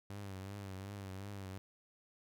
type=tone with vibrato; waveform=sawtooth; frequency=98 Hz; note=G2; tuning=in tune; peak=-40 dBFS; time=0.1-1.58 s; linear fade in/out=0 ms; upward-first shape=triangle; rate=2.7 Hz; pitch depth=80 cents each way; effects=none